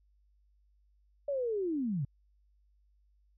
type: linear sweep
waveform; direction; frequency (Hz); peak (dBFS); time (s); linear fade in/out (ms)
sine; down; 582 to 123.9; -30; 1.28-2.05; 5
effects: added 50 Hz sine -65 dBFS peak until 3.37 s